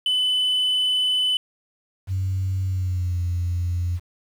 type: tone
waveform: sine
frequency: 3009 Hz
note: F#7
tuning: 28 cents sharp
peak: -16 dBFS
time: 0.06-1.37 s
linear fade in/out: 2 ms
type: tone with pitch glide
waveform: sine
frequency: 94.6 to 87.76 Hz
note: F#2 to F2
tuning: +39 to +9 cents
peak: -20 dBFS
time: 2.07-4 s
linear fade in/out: 50 ms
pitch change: -130 cents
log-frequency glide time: 2.65-3.2 s
effects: tanh soft clip ceiling -17 dBFS + 8-bit